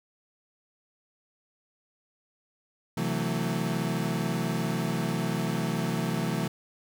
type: chord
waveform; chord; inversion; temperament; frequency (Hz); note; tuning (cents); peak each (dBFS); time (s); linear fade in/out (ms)
35% pulse; F# half-diminished seventh; second; equal with one note detuned; 130.81 / 164.81 / 185 / 223.7; C3 / E3 / F#3 / A3; 0 / 0 / 0 / +29; -32 / -29 / -32 / -31; 2.97-6.48; 5
effects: none